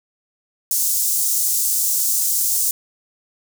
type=high-pass noise; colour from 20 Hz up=pink; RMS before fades=-19 dBFS; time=0.71-2.71 s; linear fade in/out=2 ms; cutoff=6600 Hz; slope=24 dB/octave; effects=none